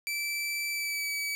sawtooth tone with pitch glide, 2325 to 2286 Hz, D7 to D7, -18 to -47 cents, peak -27 dBFS, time 0.07-1.35 s, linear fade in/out 0 ms, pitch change -29 cents, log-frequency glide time 0.71-1.11 s, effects none

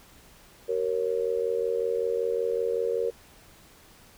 sine tone with amplitude modulation, 466.2 Hz, A#4, in tune, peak -20 dBFS, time 0.68-3.11 s, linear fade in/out 20 ms, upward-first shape sine, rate 85.3 Hz, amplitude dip 95%, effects pink hiss -54 dBFS RMS until 4.17 s

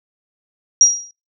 sine tone with exponential decay, 5710 Hz, F8, 37 cents sharp, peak -3 dBFS, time 0.81-1.11 s, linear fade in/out 1 ms, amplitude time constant 65 ms, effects noise-tail reverb RT60 0.3 s tail -24 dB re dry

